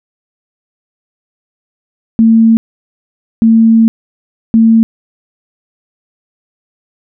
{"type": "tone bursts at uneven times", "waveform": "sine", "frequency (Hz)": 225.5, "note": "A3", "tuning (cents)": 43, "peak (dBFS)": -3, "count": 3, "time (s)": [[2.19, 2.57], [3.42, 3.88], [4.54, 4.83]], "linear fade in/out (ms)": 0, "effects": []}